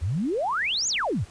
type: exponential two-way sweep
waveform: sine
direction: up then down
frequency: 72.9 to 7210 to 72.9 Hz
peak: -23 dBFS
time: 0.01-1.25 s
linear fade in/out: 20 ms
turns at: 0.88 s
effects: pink hiss -50 dBFS RMS until 1.3 s + resampled to 22050 Hz

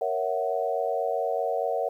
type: chord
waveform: sine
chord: F# dominant seventh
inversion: first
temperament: equal with one note detuned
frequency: 466.2 / 554.4 / 659.3 / 743.8 Hz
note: A#4 / C#5 / E5 / F#5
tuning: 0 / 0 / 0 / +9 cents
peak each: -30 dBFS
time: 0.01-1.89 s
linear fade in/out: 5 ms
effects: 10-bit

